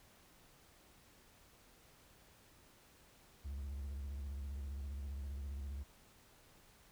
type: tone with vibrato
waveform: triangle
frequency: 69.3 Hz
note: C#2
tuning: in tune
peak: -39 dBFS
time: 3.44-5.84 s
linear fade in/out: 20 ms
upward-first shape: square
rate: 15 Hz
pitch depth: 80 cents each way
effects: pink hiss -65 dBFS RMS until 6.91 s